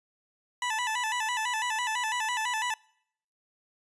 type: tone with vibrato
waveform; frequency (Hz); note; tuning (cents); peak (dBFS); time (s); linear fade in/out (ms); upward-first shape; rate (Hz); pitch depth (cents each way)
20% pulse; 928; A#5; -8; -23; 0.62-2.74; 2; square; 6; 100
effects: noise-tail reverb RT60 0.7 s tail -25 dB re dry + resampled to 24000 Hz